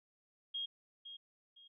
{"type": "tone with echo", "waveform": "sine", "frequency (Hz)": 3255, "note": "G#7", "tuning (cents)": -36, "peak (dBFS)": -37, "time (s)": [0.54, 0.66], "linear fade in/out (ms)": 10, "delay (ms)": 510, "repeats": 2, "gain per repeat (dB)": -10, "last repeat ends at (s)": 1.68, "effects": []}